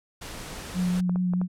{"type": "noise", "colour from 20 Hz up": "pink", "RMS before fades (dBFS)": -38, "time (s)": [0.21, 1.01], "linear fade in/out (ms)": 10}
{"type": "tone with vibrato", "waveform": "sine", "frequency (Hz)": 180.4, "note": "F#3", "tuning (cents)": -44, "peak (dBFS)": -22, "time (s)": [0.74, 1.48], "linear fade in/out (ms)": 50, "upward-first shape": "sine", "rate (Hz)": 4.8, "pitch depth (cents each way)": 18}
{"type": "clicks", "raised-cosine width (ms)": 1, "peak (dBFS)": -22, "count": 4, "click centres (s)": [1.095, 1.159, 1.336, 1.415]}
{"effects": ["low-pass 11000 Hz 12 dB/octave"]}